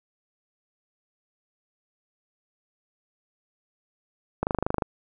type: click train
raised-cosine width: 1 ms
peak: -10 dBFS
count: 11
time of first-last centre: 4.43-4.822 s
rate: 25.5 Hz
effects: none